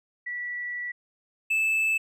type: tone pair in turn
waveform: sine / triangle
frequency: 1952 / 2626 Hz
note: B6 / E7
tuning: -21 / -7 cents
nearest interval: perfect fourth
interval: 514 cents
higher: second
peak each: -30 / -20 dBFS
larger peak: second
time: 0.26-0.92 / 1.5-1.98 s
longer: first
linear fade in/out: 10 ms
effects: none